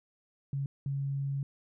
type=tone bursts at uneven times; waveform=sine; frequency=138.59 Hz; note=C#3; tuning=in tune; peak=-30 dBFS; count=2; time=0.53-0.66 / 0.86-1.43 s; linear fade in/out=2 ms; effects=none